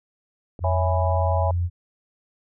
click, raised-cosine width 2 ms, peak -25 dBFS, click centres 0.592 s
sine tone, 87.31 Hz, F2, in tune, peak -20 dBFS, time 0.6-1.7 s, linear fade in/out 50 ms
sine chord, C# minor seventh, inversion none, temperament equal, 554.4 / 659.3 / 830.6 / 987.8 Hz, C#5 / E5 / G#5 / B5, 0 / 0 / 0 / 0 cents, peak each -28 / -26 / -27 / -30 dBFS, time 0.64-1.51 s, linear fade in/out 2 ms
effects none

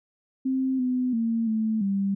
sine tone with pitch steps, 262.7 / 252.4 / 228.3 / 219.6 / 197.1 Hz, C4 / B3 / A#3 / A3 / G3, +7 / +38 / -36 / -3 / +10 cents, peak -22 dBFS, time 0.45-2.15 s, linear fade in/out 10 ms, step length 340 ms, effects none

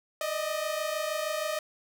sawtooth tone pair together, 602.6 / 629 Hz, D5 / D#5, +44 / +19 cents, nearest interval minor second, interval 75 cents, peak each -29 / -28 dBFS, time 0.21-1.59 s, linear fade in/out 2 ms, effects none

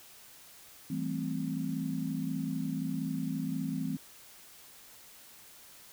sine chord, A minor seventh, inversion second, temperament equal, 164.81 / 196 / 220 / 261.6 Hz, E3 / G3 / A3 / C4, 0 / 0 / 0 / 0 cents, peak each -36 / -39 / -39 / -35 dBFS, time 0.9-3.97 s, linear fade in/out 5 ms, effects white hiss -54 dBFS RMS until 5.92 s

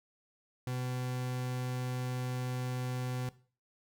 40% pulse tone, 126.2 Hz, B2, 38 cents sharp, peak -33 dBFS, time 0.67-3.29 s, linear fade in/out 2 ms, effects noise-tail reverb RT60 0.4 s tail -17 dB re dry

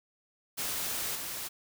white noise with level steps, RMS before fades -34 / -38 dBFS, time 0.57-1.49 s, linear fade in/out 20 ms, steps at 1.15 s, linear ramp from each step 5 ms, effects none

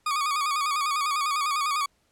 40% pulse tone with vibrato, 1174.7 Hz, D6, in tune, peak -23 dBFS, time 0.06-1.86 s, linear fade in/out 5 ms, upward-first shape square, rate 10 Hz, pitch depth 72 cents each way, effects pink hiss -68 dBFS RMS until 2.11 s + low-pass 11000 Hz 12 dB/octave

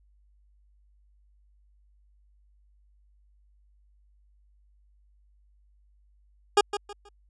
20% pulse tone with echo, 409 Hz, G#4, 26 cents flat, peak -11 dBFS, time 6.57-6.61 s, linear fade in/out 5 ms, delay 160 ms, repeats 3, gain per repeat -11 dB, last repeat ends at 7.09 s, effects added 50 Hz sine -59 dBFS peak until 7.29 s + resampled to 22050 Hz

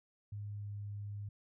sine tone with pitch glide, 103.1 to 102.39 Hz, G#2 to G#2, -12 to -24 cents, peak -40 dBFS, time 0.32-1.29 s, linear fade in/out 5 ms, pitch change -12 cents, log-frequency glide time 0.54-0.67 s, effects none

